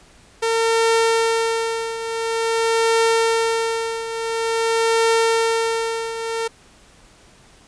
sawtooth tone with tremolo, 454.7 Hz, A#4, 43 cents flat, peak -10 dBFS, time 0.42-6.48 s, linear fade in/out 10 ms, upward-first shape triangle, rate 0.48 Hz, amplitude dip 75%, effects pink hiss -50 dBFS RMS until 7.67 s + resampled to 22050 Hz

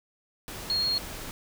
sine tone in noise, 4277 Hz, C8, 37 cents sharp, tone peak -24 dBFS, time 0.7-0.98 s, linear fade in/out 0 ms, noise pink, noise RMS -39 dBFS, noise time 0.48-1.31 s, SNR +12 dB, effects none

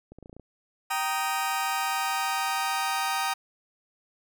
clicks, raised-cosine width 2 ms, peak -32 dBFS, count 8, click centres 0.12 / 0.186 / 0.227 / 0.259 / 0.296 / 0.329 / 0.366 / 0.397 s
sawtooth chord, Eb major, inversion first, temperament just, 777.8 / 933.4 / 1244.5 Hz, G5 / Bb5 / Eb6, -14 / +2 / 0 cents, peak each -26 / -27 / -27 dBFS, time 0.9-3.34 s, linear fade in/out 10 ms
effects none

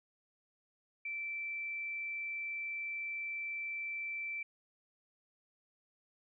sine tone, 2333 Hz, D7, 12 cents flat, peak -37 dBFS, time 1.05-4.43 s, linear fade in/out 5 ms, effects none

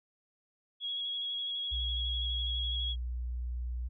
sine tone with vibrato, 3322 Hz, G#7, in tune, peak -33 dBFS, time 0.8-2.96 s, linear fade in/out 50 ms, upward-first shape square, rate 12 Hz, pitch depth 13 cents each way
sine tone with pitch glide, 60.4 to 60.82 Hz, B1 to B1, -38 to -26 cents, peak -33 dBFS, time 1.71-3.89 s, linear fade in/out 20 ms, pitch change +12 cents, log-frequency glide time 2.35-3.05 s
effects none

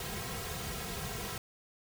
pink noise with comb filter, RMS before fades -39 dBFS, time 0-1.38 s, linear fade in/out 2 ms, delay 3.4 ms, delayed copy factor -0.85, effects none

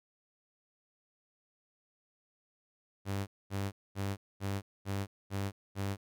sawtooth tone bursts, 98.7 Hz, G2, 12 cents sharp, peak -29 dBFS, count 7, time 3.05-5.97 s, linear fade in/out 50 ms, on 220 ms, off 230 ms, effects none

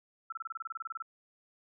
sine tone bursts, 1330 Hz, E6, 15 cents sharp, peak -35 dBFS, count 15, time 0.3-1.024 s, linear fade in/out 5 ms, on 24 ms, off 26 ms, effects none

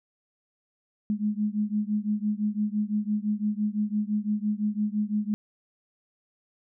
sine beating tone pair, 207.7 / 213.6 Hz, G#3 / G#3, 0 / +49 cents, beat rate 5.9 Hz, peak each -27 / -28 dBFS, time 1.1-5.34 s, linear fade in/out 0 ms, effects none

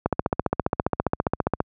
click train, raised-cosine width 1 ms, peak -6 dBFS, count 24, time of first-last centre 0.06-1.604 s, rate 14.9 Hz, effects high-pass 60 Hz 12 dB/octave

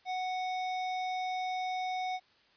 square tone, 740 Hz, F#5, in tune, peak -33 dBFS, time 0.05-2.2 s, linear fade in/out 50 ms, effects white hiss -65 dBFS RMS until 2.56 s + resampled to 11025 Hz

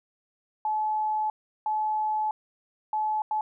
sine tone bursts at uneven times, 859 Hz, A5, 42 cents flat, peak -24 dBFS, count 4, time 0.65-1.3 / 1.66-2.31 / 2.93-3.22 / 3.31-3.41 s, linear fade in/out 2 ms, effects none

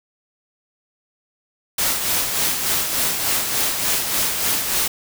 white noise with tremolo, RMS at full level -19 dBFS, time 1.78-4.88 s, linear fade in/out 5 ms, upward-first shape sine, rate 3.4 Hz, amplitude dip 45%, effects none

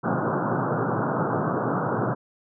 pink band-pass noise, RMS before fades -25 dBFS, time 0.03-2.15 s, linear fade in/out 20 ms, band 110 to 1500 Hz, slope 96 dB/octave, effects none

